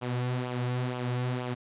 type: tone with flanger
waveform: sawtooth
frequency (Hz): 124.5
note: B2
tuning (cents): +14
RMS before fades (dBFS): -31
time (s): 0.01-1.55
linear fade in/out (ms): 20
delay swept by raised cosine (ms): 0.48 to 4.98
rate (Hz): 2.1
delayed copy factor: -0.55
effects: resampled to 8000 Hz